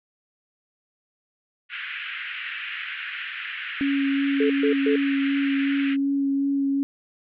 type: band-pass noise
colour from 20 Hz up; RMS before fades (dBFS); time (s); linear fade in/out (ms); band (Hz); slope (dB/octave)
pink; -33; 1.69-5.97; 50; 1500 to 3000; 48
type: tone with vibrato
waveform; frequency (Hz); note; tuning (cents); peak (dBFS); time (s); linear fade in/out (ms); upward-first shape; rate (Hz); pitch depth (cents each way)
sine; 277.2; C#4; 0; -20; 3.81-6.83; 0; sine; 2.7; 11
type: tone bursts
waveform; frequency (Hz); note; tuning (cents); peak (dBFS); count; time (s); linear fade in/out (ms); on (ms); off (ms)
sine; 434.6; A4; -21; -19; 3; 4.4-4.96; 5; 100; 130
effects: none